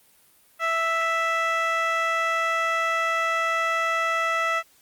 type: tone with band-pass filter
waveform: 15% pulse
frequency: 659.3 Hz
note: E5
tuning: in tune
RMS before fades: -24 dBFS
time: 0.59-4.63 s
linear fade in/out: 50 ms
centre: 1500 Hz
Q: 1
effects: white hiss -58 dBFS RMS until 4.81 s + Opus 32 kbps